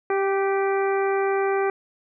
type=harmonic tone with a mistuned harmonic; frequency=392 Hz; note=G4; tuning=in tune; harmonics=1 / 2 / 3 / 4 / 5 / 6; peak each=-21 / -27 / -31 / -33 / -35 / -37 dBFS; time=0.1-1.7 s; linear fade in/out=2 ms; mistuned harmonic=4; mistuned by=-26 cents; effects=none